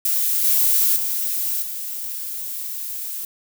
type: noise with level steps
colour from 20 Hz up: violet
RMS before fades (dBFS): -20 / -17 / -23 / -29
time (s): 0.05-3.25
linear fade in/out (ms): 2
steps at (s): 0.44 / 0.96 / 1.62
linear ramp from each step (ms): 5
effects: none